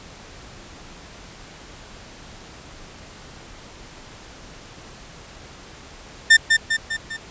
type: tone with echo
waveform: 40% pulse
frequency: 1800 Hz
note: A6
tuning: 39 cents sharp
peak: -7 dBFS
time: 6.3-6.37 s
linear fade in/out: 10 ms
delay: 200 ms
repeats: 4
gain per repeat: -5 dB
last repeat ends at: 7.17 s
effects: pink hiss -42 dBFS RMS until 7.3 s + resampled to 16000 Hz